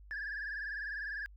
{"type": "tone with vibrato", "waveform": "sine", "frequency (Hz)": 1680, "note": "G#6", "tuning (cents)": 19, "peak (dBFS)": -35, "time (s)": [0.11, 1.26], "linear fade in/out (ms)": 0, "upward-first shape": "triangle", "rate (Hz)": 20, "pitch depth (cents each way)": 110, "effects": ["tanh soft clip ceiling -35 dBFS", "added 50 Hz sine -52 dBFS peak until 1.36 s"]}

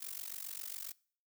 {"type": "noise with amplitude modulation", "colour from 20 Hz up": "blue", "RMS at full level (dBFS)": -40, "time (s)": [0, 0.93], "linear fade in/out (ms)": 20, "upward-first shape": "sine", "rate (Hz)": 47.4, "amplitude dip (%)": 95, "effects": ["noise-tail reverb RT60 0.5 s tail -23 dB re dry"]}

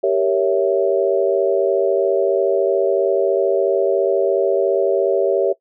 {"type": "chord", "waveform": "sine", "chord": "G diminished seventh", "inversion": "none", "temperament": "equal with one note detuned", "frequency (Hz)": [392, 466.2, 556.3, 659.3], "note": ["G4", "Bb4", "Db5", "Fb5"], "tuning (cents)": [0, 0, 6, 0], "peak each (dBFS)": [-18, -21, -18, -21], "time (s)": [0.03, 5.53], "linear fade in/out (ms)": 10, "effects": ["noise-tail reverb RT60 0.1 s tail -19 dB re dry"]}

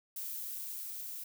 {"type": "noise with level ramp", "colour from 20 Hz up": "violet", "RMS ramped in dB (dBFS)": [-40, -43], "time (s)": [0.16, 1.24], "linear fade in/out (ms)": 5, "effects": []}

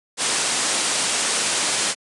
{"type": "low-pass noise", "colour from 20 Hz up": "white", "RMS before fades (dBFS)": -22, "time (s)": [0.17, 1.95], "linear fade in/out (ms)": 50, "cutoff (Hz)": 9800, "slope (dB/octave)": 96, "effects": ["high-pass 200 Hz 12 dB/octave"]}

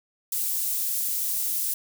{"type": "high-pass noise", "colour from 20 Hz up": "pink", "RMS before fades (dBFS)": -27, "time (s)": [0.32, 1.74], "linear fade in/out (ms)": 5, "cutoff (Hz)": 12000, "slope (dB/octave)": 12, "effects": []}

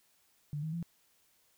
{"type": "tone with pitch steps", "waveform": "sine", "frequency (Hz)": [147.2, 157.77, 169.09], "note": ["D3", "D#3", "E3"], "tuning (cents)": [4, 24, 44], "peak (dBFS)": -34, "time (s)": [0.53, 0.827], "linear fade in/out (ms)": 0, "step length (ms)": 99, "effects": ["white hiss -70 dBFS RMS until 1.57 s"]}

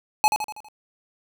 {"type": "tone with echo", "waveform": "square", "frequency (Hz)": 851, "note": "G#5", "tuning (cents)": 42, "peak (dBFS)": -14, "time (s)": [0.24, 0.28], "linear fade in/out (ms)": 0, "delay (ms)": 81, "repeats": 5, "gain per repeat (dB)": -6, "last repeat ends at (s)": 0.685, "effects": []}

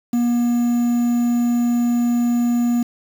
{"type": "tone with quantisation", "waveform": "triangle", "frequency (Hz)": 239.5, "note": "A#3", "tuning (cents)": 47, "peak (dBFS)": -13, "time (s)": [0.13, 2.83], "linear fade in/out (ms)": 5, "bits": 6, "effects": []}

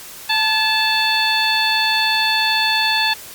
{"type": "harmonic tone with a mistuned harmonic", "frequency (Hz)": 880, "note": "A5", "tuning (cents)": 0, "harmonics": [1, 2, 3, 4, 5], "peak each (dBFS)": [-21, -21, -21, -21, -21], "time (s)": [0.29, 3.14], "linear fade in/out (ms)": 10, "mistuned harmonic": 2, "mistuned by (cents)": -40, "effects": ["white hiss -36 dBFS RMS until 3.34 s", "Opus 48 kbps"]}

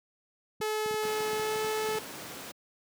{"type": "clicks", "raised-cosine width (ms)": 5, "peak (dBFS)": -26, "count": 12, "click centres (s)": [0.604, 0.86, 0.91, 0.942, 1.053, 1.205, 1.332, 1.396, 1.559, 1.646, 1.888, 1.954]}
{"type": "tone with pitch glide", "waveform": "sawtooth", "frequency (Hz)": [430, 433.7], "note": ["A4", "A4"], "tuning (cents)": [-40, -25], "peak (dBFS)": -25, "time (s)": [0.61, 1.99], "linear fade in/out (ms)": 5, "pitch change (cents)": 15, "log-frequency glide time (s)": [1.29, 1.6]}
{"type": "noise", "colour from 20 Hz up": "pink", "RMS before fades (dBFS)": -41, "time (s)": [1.02, 2.52], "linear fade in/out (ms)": 10}
{"effects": ["high-pass 200 Hz 12 dB/octave"]}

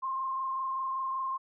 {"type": "tone with frequency modulation", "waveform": "sine", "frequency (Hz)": 1059, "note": "C6", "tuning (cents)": 21, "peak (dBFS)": -30, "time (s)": [0.02, 1.38], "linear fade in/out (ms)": 20, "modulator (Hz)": 25.2, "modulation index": 0.73, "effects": []}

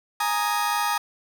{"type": "chord", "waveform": "35% pulse", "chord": "Ab suspended second", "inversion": "none", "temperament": "just", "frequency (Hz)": [830.6, 934.4, 1245.9], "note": ["Ab5", "Bb5", "Eb6"], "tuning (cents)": [0, 4, 2], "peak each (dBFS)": -25, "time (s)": [0.2, 0.98], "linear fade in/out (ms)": 5, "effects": []}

